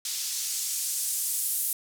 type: noise with band-pass filter sweep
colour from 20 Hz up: blue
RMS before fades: -30 dBFS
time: 0.05-1.73 s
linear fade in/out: 2 ms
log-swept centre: 4800 to 11000 Hz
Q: 1.1
effects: none